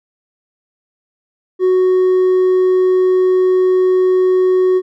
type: tone with hard clipping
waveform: sine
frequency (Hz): 370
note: F#4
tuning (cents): 0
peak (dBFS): -10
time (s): 1.59-4.82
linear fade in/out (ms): 50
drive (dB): 2
effects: none

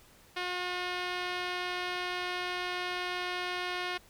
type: tone with low-pass filter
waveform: 5% pulse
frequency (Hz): 359.6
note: F#4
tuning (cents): -49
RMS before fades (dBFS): -35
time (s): 0.36-3.98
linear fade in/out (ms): 10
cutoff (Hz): 4600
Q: 0.57
effects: pink hiss -59 dBFS RMS until 4.09 s

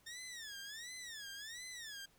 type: tone with vibrato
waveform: 15% pulse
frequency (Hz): 1800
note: A6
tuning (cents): +39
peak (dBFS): -40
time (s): 0.06-2.06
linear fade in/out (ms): 10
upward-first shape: sine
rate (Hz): 1.4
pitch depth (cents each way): 210
effects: pink hiss -70 dBFS RMS until 2.18 s

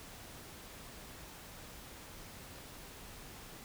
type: silence
effects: pink hiss -51 dBFS RMS until 3.64 s

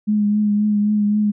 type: tone with vibrato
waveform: sine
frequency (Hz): 208.8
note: G#3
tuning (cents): +10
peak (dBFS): -14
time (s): 0.07-1.32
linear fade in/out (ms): 20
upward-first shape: triangle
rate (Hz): 3.8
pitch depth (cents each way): 30
effects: none

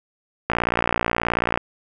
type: click train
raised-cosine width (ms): 0.5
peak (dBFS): -4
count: 64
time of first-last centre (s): 0.5-1.575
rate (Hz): 58.6
effects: none

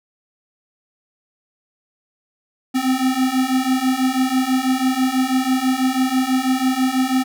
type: beating tone pair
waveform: square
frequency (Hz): 255.9 / 262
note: C4 / C4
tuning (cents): -38 / +2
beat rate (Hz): 6.1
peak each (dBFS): -21 / -19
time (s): 2.74-7.24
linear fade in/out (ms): 20
effects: none

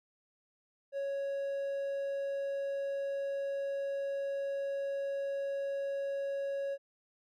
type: tone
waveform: triangle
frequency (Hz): 554.4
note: C#5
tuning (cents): 0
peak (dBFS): -31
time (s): 0.92-6.78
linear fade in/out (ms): 50
effects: none

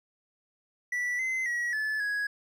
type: tone with pitch steps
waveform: triangle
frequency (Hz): 1961 / 2057 / 1916 / 1731 / 1665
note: B6 / C7 / A#6 / A6 / G#6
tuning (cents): -13 / -30 / +47 / -29 / +4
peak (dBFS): -26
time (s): 0.92-2.27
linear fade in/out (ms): 5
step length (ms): 270
effects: none

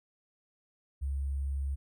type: tone with sample-and-hold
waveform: sine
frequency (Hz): 68.9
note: C#2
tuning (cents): -10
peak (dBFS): -30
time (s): 1.01-1.76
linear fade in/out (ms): 20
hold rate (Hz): 8820
effects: none

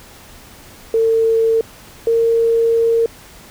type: tone pair in turn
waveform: sine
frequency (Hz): 451.2 / 459.1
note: A4 / A#4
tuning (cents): +44 / -26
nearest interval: unison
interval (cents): 30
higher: second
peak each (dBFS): -11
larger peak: neither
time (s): 0.94-1.61 / 2.07-3.06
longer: second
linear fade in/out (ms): 2
effects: pink hiss -41 dBFS RMS until 3.5 s

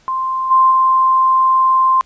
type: tone with level steps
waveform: sine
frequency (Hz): 1046.5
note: C6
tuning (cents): 0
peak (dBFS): -16 / -7 / -9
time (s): 0.08-2.01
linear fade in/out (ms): 0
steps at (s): 0.5 / 0.7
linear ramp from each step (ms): 20
effects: pink hiss -52 dBFS RMS until 2.05 s + resampled to 16000 Hz

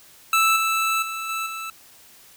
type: tone with level steps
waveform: 25% pulse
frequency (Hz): 1318.5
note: E6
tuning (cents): 0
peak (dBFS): -12 / -16 / -24 / -21 / -26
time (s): 0.33-1.7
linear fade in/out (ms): 2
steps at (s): 0.56 / 1.02 / 1.29 / 1.46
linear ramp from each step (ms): 5
effects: white hiss -50 dBFS RMS until 2.36 s

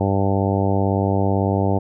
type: harmonic tone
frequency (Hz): 98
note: G2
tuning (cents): 0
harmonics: 1 / 2 / 3 / 4 / 5 / 6 / 7 / 8 / 9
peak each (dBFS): -20 / -23 / -25 / -26 / -27 / -28 / -28 / -29 / -30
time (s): 0-1.79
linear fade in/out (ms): 10
effects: none

